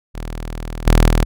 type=tone with level steps; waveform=sawtooth; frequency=40 Hz; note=D#1; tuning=49 cents sharp; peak=-21 / -5 / -8 dBFS; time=0.14-1.25 s; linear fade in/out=20 ms; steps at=0.86 / 1.08 s; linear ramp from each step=2 ms; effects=none